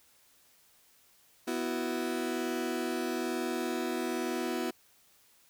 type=chord; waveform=35% pulse; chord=B suspended fourth; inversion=none; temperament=just; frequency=246.9 / 329.3 / 370.4 Hz; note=B3 / E4 / F#4; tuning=0 / -2 / +2 cents; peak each=-34 dBFS; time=1.47-4.71 s; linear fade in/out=10 ms; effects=white hiss -64 dBFS RMS until 5.49 s